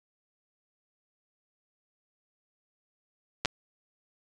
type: clicks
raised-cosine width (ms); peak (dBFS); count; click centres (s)
0.2; -9; 2; 3.45 / 3.457
effects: resampled to 22050 Hz